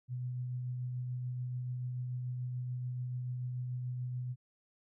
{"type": "tone with tremolo", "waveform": "sine", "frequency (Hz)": 124.9, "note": "B2", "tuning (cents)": 20, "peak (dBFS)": -34, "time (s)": [0.08, 4.36], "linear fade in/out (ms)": 50, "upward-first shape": "triangle", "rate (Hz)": 6.9, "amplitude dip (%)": 25, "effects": []}